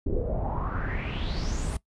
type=noise with low-pass filter sweep; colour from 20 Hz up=brown; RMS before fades=-29 dBFS; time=0.06-1.77 s; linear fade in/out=5 ms; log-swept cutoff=360 to 9900 Hz; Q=6; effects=noise-tail reverb RT60 0.1 s tail -19 dB re dry